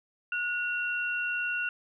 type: tone pair together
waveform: sine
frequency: 1452 / 2741 Hz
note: F#6 / F7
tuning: -33 / -33 cents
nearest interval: major seventh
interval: 1100 cents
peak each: -30 / -32 dBFS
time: 0.32-1.69 s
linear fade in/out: 2 ms
effects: none